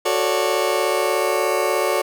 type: chord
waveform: 30% pulse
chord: D major seventh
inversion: first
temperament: just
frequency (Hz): 367.1 / 440.5 / 550.6 / 587.3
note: F#4 / A4 / C#5 / D5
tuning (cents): -14 / +2 / -12 / 0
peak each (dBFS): -21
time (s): 0.05-2.02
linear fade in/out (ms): 10
effects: none